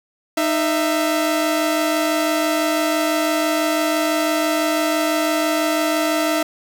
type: tone pair together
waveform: sawtooth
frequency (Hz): 309.5 / 665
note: D#4 / E5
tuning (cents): -9 / +15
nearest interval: octave + minor second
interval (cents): 1324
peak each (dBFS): -16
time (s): 0.37-6.43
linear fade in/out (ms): 5
effects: none